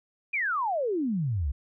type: exponential sweep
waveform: sine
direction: down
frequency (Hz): 2489 to 61.74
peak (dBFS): -25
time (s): 0.33-1.52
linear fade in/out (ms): 10
effects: none